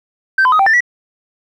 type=tone with pitch steps; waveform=sine; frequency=1555 / 1014 / 1255 / 780 / 1783 / 1942 Hz; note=G6 / B5 / D#6 / G5 / A6 / B6; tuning=-14 / +45 / +15 / -9 / +22 / -30 cents; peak=-6 dBFS; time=0.38-0.806 s; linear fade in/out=5 ms; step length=71 ms; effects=tanh soft clip ceiling -6 dBFS + 8-bit